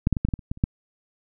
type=clicks; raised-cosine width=5 ms; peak=-6 / -7 / -13 / -9 / -14 / -12 / -29 / -14 / -29 / -7 dBFS; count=10; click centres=0.071 / 0.127 / 0.168 / 0.25 / 0.287 / 0.338 / 0.392 / 0.515 / 0.574 / 0.639 s; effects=none